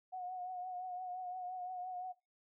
sine tone with vibrato, 731 Hz, F#5, 21 cents flat, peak -40 dBFS, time 0.12-2.13 s, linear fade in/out 20 ms, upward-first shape triangle, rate 5.8 Hz, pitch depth 42 cents each way, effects noise-tail reverb RT60 0.2 s tail -19 dB re dry

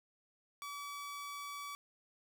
sawtooth tone, 1145 Hz, D6, 44 cents flat, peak -39 dBFS, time 0.62-1.75 s, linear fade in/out 0 ms, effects none

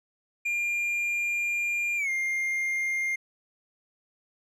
triangle tone with pitch glide, 2400 to 2114 Hz, D7 to C7, +37 to +17 cents, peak -24 dBFS, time 0.45-3.16 s, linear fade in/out 10 ms, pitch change -220 cents, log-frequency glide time 1.97-2.1 s, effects none

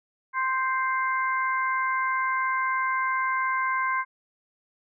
harmonic tone, 523 Hz, C5, 1 cent flat, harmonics 2 / 3 / 4, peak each -25 / -29 / -31 dBFS, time 0.33-4.05 s, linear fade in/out 50 ms, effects none

